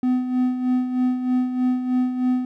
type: tone with tremolo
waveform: triangle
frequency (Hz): 252.3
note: B3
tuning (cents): +37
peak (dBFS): -14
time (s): 0.03-2.45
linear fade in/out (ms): 2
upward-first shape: sine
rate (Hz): 3.2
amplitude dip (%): 60
effects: none